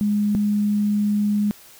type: tone pair in turn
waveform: sine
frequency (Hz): 207.2 / 207.2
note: G#3 / G#3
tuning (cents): -4 / -4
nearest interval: unison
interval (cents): 0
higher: neither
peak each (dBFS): -17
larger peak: neither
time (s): 0.01-0.35 / 0.35-1.51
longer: second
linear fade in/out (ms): 0
effects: white hiss -47 dBFS RMS until 1.79 s